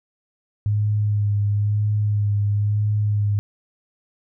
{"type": "tone with vibrato", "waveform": "sine", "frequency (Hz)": 103.83, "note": "G#2", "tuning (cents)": 0, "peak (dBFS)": -17, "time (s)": [0.66, 3.39], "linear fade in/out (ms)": 0, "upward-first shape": "sine", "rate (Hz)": 1, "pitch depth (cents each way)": 23, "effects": []}